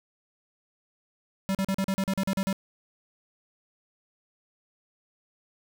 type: tone bursts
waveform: square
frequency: 193.3 Hz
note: G3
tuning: 24 cents flat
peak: -25 dBFS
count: 11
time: 1.49-2.528 s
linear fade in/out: 0 ms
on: 58 ms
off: 40 ms
effects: none